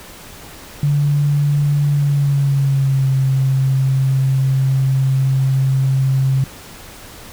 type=tone with pitch glide; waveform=sine; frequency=144.8 to 133.55 Hz; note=D3 to C3; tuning=-24 to +36 cents; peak=-12 dBFS; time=0.83-6.44 s; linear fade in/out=2 ms; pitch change=-140 cents; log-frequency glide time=1.87-3.12 s; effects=pink hiss -37 dBFS RMS until 7.32 s